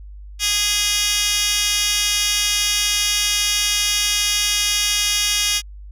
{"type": "tone with high-pass filter", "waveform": "10% pulse", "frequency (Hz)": 412.6, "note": "G#4", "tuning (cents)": -11, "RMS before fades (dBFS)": -19, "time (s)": [0.39, 5.62], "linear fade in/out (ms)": 50, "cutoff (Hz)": 3800, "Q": 3.4, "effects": ["added 50 Hz sine -34 dBFS peak until 5.91 s", "resampled to 32000 Hz"]}